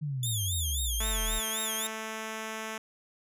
sine exponential sweep, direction down, 155.4 to 35.28 Hz, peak -30 dBFS, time 0.01-1.4 s, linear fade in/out 20 ms
10% pulse tone with vibrato, 3432 Hz, A7, 44 cents flat, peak -24 dBFS, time 0.23-1.87 s, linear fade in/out 2 ms, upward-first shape sine, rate 3.8 Hz, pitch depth 140 cents each way
5% pulse tone, 220 Hz, A3, in tune, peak -24 dBFS, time 1-2.78 s, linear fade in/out 5 ms
effects resampled to 32000 Hz

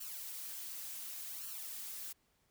blue noise with flanger, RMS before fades -45 dBFS, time 0-2.13 s, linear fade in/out 10 ms, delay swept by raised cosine 0.68 to 6.28 ms, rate 0.68 Hz, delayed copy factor +0.65, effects pink hiss -75 dBFS RMS until 2.5 s

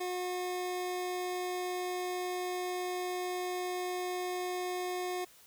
25% pulse tone, 361.8 Hz, F#4, 39 cents flat, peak -30 dBFS, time 0-5.25 s, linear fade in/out 10 ms, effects white hiss -59 dBFS RMS until 5.46 s

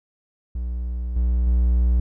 triangle tone with level steps, 60.4 Hz, B1, 38 cents flat, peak -22 / -15 / -13 dBFS, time 0.55-2 s, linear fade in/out 5 ms, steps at 1.16 / 1.47 s, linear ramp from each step 2 ms, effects none

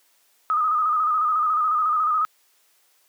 sine tone with vibrato, 1244.5 Hz, D#6, in tune, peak -18 dBFS, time 0.5-2.25 s, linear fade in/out 0 ms, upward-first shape square, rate 14 Hz, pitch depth 45 cents each way, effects white hiss -62 dBFS RMS until 3.08 s + high-pass 400 Hz 12 dB/octave

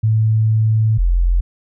sine tone pair in turn, 109.9 / 43.61 Hz, A2 / F1, -2 / -2 cents, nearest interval octave + major third, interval 1600 cents, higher first, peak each -11 dBFS, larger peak neither, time 0.03-0.98 / 0.98-1.41 s, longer first, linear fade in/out 10 ms, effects none

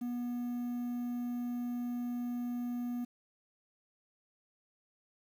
triangle tone, 242.8 Hz, B3, 29 cents flat, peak -32 dBFS, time 0.01-3.05 s, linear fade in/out 10 ms, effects 10-bit

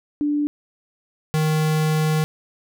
sine / square tone pair in turn, 293.7 / 155.58 Hz, D4 / D#3, 0 / 0 cents, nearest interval major seventh, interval 1100 cents, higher first, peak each -18 dBFS, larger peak neither, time 0.21-0.47 / 1.34-2.24 s, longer second, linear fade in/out 0 ms, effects none

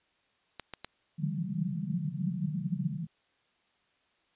clicks, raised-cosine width 0.2 ms, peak -21 dBFS, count 3, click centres 0.597 / 0.737 / 0.846 s
white band-pass noise, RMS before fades -33 dBFS, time 1.18-3.07 s, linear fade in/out 20 ms, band 140 to 200 Hz, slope 96 dB/octave
effects white hiss -71 dBFS RMS until 4.35 s + resampled to 8000 Hz

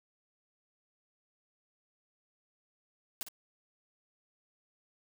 white noise with echo, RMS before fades -37 dBFS, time 3.21-3.23 s, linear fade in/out 0 ms, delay 55 ms, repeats 1, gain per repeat -10 dB, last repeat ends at 3.285 s, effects none

